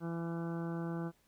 harmonic tone with a mistuned harmonic, 167.7 Hz, E3, 30 cents sharp, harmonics 1 / 2 / 3 / 4 / 5 / 6 / 7 / 8 / 9, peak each -37 / -41 / -48 / -51 / -51 / -56 / -53 / -56 / -54 dBFS, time 0-1.12 s, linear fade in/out 50 ms, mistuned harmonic 8, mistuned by +21 cents, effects pink hiss -71 dBFS RMS until 1.27 s

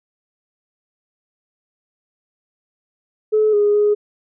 sine tone with pitch steps, 429.9 / 413.2 / 416.3 Hz, A4 / G#4 / G#4, -40 / -9 / +4 cents, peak -11 dBFS, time 3.32-3.95 s, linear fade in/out 20 ms, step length 210 ms, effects tanh soft clip ceiling -7 dBFS

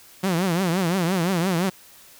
sawtooth tone with vibrato, 178.7 Hz, F3, 40 cents sharp, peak -16 dBFS, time 0.23-1.7 s, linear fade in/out 10 ms, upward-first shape triangle, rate 5.8 Hz, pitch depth 190 cents each way, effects white hiss -49 dBFS RMS until 2.19 s

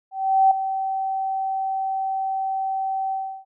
sine tone with ADSR envelope, 770 Hz, G5, 31 cents flat, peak -11 dBFS, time 0.11-3.45 s, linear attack 400 ms, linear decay 6 ms, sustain -11 dB, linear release 330 ms, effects none

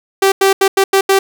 sawtooth tone bursts at uneven times, 388.8 Hz, G4, 14 cents flat, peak -4 dBFS, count 6, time 0.22-0.32 / 0.41-0.53 / 0.61-0.68 / 0.77-0.84 / 0.93-1.01 / 1.09-1.19 s, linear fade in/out 5 ms, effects none

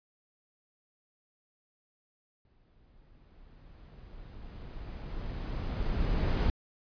brown noise with exponential growth, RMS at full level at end -25 dBFS, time 2.45-6.5 s, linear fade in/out 1 ms, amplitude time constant 880 ms, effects resampled to 11025 Hz

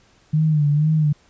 sine tone with vibrato, 151.2 Hz, D#3, 49 cents flat, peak -14 dBFS, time 0.33-1.13 s, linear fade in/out 10 ms, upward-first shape sine, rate 2.1 Hz, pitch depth 70 cents each way, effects pink hiss -56 dBFS RMS until 1.29 s + resampled to 16000 Hz

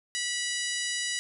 harmonic tone with a mistuned harmonic, 977 Hz, B5, 19 cents flat, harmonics 2 / 3 / 4 / 5 / 6 / 7 / 8 / 9 / 10, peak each -34 / -36 / -37 / -38 / -39 / -39 / -40 / -41 / -41 dBFS, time 0.15-1.19 s, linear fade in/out 0 ms, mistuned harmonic 10, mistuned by +19 cents, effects none

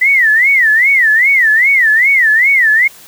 sine tone with vibrato, 1956 Hz, B6, 17 cents flat, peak -6 dBFS, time 0.01-2.88 s, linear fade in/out 10 ms, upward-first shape sine, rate 2.5 Hz, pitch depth 230 cents each way, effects white hiss -38 dBFS RMS until 3.07 s

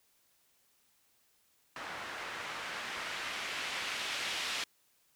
blue noise with low-pass filter sweep, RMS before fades -39 dBFS, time 1.76-4.64 s, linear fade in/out 2 ms, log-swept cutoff 1400 to 3200 Hz, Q 1, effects white hiss -71 dBFS RMS until 5.15 s

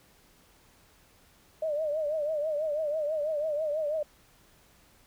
sine tone with vibrato, 609 Hz, D#5, 37 cents flat, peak -27 dBFS, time 1.62-4.03 s, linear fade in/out 5 ms, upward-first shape triangle, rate 6.1 Hz, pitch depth 110 cents each way, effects pink hiss -61 dBFS RMS until 5.06 s

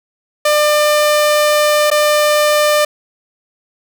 sawtooth tone with dropouts, 598 Hz, D5, 31 cents sharp, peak -6 dBFS, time 0.45-2.85 s, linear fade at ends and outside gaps 5 ms, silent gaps 1.903-1.913 s, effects none

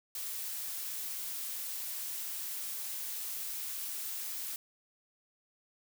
blue noise, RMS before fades -39 dBFS, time 0.15-4.56 s, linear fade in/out 2 ms, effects none

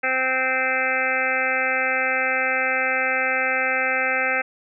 harmonic tone, 260 Hz, C4, 11 cents flat, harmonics 1 / 2 / 3 / 5 / 6 / 7 / 8 / 9 / 10, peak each -37 / -28 / -29 / -30 / -25 / -31 / -25 / -29 / -29 dBFS, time 0.03-4.42 s, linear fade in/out 10 ms, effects none

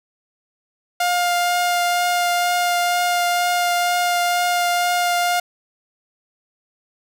sawtooth tone with vibrato, 706 Hz, F5, 19 cents sharp, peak -13 dBFS, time 1-5.4 s, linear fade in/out 5 ms, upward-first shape triangle, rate 2.1 Hz, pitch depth 11 cents each way, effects none

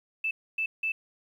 sine tone bursts at uneven times, 2637 Hz, E7, in tune, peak -26 dBFS, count 3, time 0.24-0.31 / 0.58-0.66 / 0.83-0.92 s, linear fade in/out 5 ms, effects 10-bit

